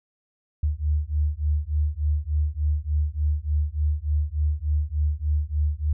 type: beating tone pair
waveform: sine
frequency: 73.42 / 76.82 Hz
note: D2 / D#2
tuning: 0 / -22 cents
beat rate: 3.4 Hz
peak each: -24 dBFS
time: 0.63-5.93 s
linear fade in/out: 5 ms
effects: none